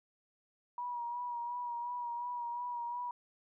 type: tone with vibrato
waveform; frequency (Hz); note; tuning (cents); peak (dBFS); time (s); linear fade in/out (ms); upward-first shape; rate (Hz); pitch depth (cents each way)
sine; 962; B5; -46; -36; 0.78-3.11; 2; sine; 2.8; 31
effects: none